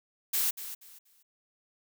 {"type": "noise with echo", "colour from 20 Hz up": "blue", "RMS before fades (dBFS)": -28, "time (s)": [0.33, 0.51], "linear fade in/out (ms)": 10, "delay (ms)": 240, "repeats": 3, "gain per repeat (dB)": -12, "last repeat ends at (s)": 1.23, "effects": []}